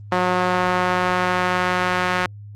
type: tone with band-pass filter sweep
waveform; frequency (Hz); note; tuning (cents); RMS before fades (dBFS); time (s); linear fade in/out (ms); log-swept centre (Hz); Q
sawtooth; 181.3; F#3; -35; -20; 0.12-2.26; 0; 1000 to 1600; 1.1
effects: added 103 Hz sine -35 dBFS peak until 2.55 s + Opus 24 kbps